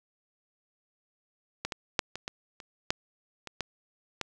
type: clicks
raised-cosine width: 0.2 ms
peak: -14 / -16 / -6 / -19 / -17 / -27 / -8 / -22 / -14 / -14 dBFS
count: 10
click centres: 1.65 / 1.722 / 1.992 / 2.156 / 2.279 / 2.602 / 2.905 / 3.473 / 3.607 / 4.213 s
effects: none